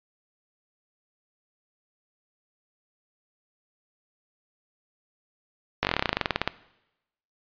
slowing click train, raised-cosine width 0.3 ms, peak -6 dBFS, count 19, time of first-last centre 5.83-6.476 s, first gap 19 ms, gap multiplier 1.07, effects noise-tail reverb RT60 0.9 s tail -19 dB re dry + resampled to 11025 Hz

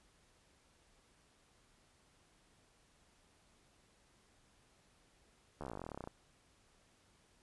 slowing click train, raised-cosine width 1 ms, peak -30 dBFS, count 22, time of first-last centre 5.61-6.074 s, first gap 13 ms, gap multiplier 1.05, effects pink hiss -70 dBFS RMS until 7.42 s + resampled to 24000 Hz

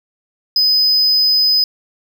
triangle tone, 5020 Hz, D#8, 15 cents sharp, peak -9 dBFS, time 0.56-1.64 s, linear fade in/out 2 ms, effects none

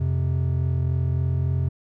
triangle tone pair together, 87.31 / 130.82 Hz, F2 / C3, 0 / 0 cents, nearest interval perfect fifth, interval 700 cents, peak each -21 dBFS, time 0-1.69 s, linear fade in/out 10 ms, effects none

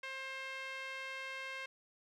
sawtooth tone with band-pass filter, 531 Hz, C5, 25 cents sharp, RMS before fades -44 dBFS, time 0.03-1.66 s, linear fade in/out 5 ms, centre 2200 Hz, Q 2, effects none

